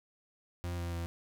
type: tone with pitch steps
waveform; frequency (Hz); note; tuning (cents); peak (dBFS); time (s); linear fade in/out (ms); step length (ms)
40% pulse; 87.31 / 86.16 / 85.02; F2 / F2 / F2; 0 / -23 / -46; -34; 0.64-1.06; 0; 140
effects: none